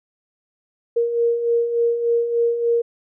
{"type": "beating tone pair", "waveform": "sine", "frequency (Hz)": [466.2, 469.6], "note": ["A#4", "A#4"], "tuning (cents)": [0, 13], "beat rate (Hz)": 3.4, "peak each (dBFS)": [-25, -17], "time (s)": [0.96, 2.82], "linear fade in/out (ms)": 10, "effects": []}